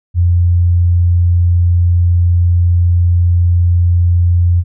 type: tone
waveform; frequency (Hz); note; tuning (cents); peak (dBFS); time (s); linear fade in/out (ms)
sine; 87.31; F2; 0; -7; 0.14-4.64; 50
effects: none